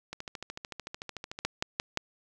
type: two click trains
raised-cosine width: 0.2 ms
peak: -21 / -11 dBFS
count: 18 / 4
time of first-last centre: 0.13-1.389 / 1.45-1.974 s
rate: 13.5 / 5.73 Hz
effects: none